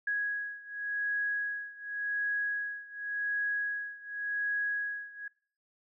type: beating tone pair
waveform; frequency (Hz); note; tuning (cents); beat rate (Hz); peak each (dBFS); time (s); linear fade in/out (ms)
sine; 1661.2 / 1662.09; G#6 / G#6; 0 / +1; 0.89; -33 / -35; 0.07-5.28; 5
effects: noise-tail reverb RT60 0.5 s tail -23 dB re dry